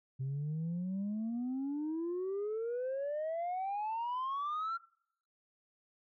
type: exponential sweep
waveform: sine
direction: up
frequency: 130 to 1383 Hz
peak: -32 dBFS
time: 0.19-4.78 s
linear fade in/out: 20 ms
effects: noise-tail reverb RT60 0.7 s tail -25 dB re dry + tanh soft clip ceiling -32 dBFS